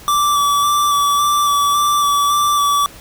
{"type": "tone with vibrato", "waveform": "square", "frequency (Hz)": 1160, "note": "D6", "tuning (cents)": -22, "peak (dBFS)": -13, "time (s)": [0.08, 2.86], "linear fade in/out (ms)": 0, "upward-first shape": "square", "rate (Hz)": 1.8, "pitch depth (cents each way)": 16, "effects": ["pink hiss -39 dBFS RMS until 3 s"]}